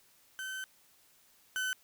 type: tone pair in turn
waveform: 35% pulse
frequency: 1533 / 1516.3 Hz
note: G6 / F#6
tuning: -39 / +42 cents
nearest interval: unison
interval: 19 cents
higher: first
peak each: -36 / -30 dBFS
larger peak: second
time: 0.39-0.64 / 1.56-1.73 s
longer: first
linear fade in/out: 0 ms
effects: white hiss -65 dBFS RMS until 1.83 s